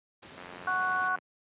pink noise, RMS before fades -47 dBFS, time 0.22-1.09 s, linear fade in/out 10 ms
click train, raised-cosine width 0.5 ms, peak -29 dBFS, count 73, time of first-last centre 0.38-1.186 s, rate 89.3 Hz
harmonic tone, 370 Hz, F#4, in tune, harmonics 2 / 3 / 4, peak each -34 / -30 / -29 dBFS, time 0.67-1.16 s, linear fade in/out 5 ms
effects high-pass 150 Hz 12 dB/octave + resampled to 8000 Hz

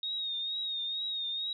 sine tone with vibrato, 3729 Hz, A#7, in tune, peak -32 dBFS, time 0.03-1.53 s, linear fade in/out 2 ms, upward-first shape triangle, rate 2.2 Hz, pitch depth 61 cents each way, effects none

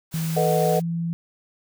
white noise, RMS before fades -35 dBFS, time 0.11-0.82 s, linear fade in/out 50 ms
sine tone with pitch glide, 161.9 to 168 Hz, E3 to E3, -31 to +33 cents, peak -23 dBFS, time 0.14-1.13 s, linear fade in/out 0 ms, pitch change +64 cents, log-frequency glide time 0.6-0.82 s
sine chord, B dominant seventh, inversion third, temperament equal, 440 / 493.9 / 622.3 / 740 Hz, A4 / B4 / D#5 / F#5, 0 / 0 / 0 / 0 cents, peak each -24 dBFS, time 0.36-0.8 s, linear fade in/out 10 ms
effects none

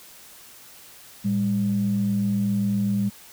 sine tone pair together, 112.25 / 200 Hz, A2 / G3, +35 / +35 cents, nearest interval minor seventh, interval 1000 cents, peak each -27 / -20 dBFS, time 1.24-3.1 s, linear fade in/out 20 ms, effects tanh soft clip ceiling -14 dBFS + white hiss -47 dBFS RMS until 3.32 s

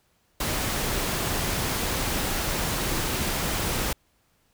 pink noise, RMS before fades -27 dBFS, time 0.4-3.93 s, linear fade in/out 5 ms, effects pink hiss -67 dBFS RMS until 4.53 s

